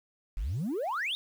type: exponential sweep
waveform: sine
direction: up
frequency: 39.31 to 3809 Hz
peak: -28 dBFS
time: 0.37-1.15 s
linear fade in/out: 0 ms
effects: tanh soft clip ceiling -26 dBFS + 9-bit

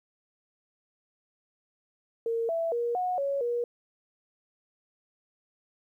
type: tone with pitch steps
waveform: sine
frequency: 459.7 / 663 / 474 / 729 / 557 / 478.1 Hz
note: A#4 / E5 / A#4 / F#5 / C#5 / A#4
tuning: -24 / +10 / +29 / -26 / +8 / +44 cents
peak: -26 dBFS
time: 2.26-3.64 s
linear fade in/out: 2 ms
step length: 230 ms
effects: 11-bit

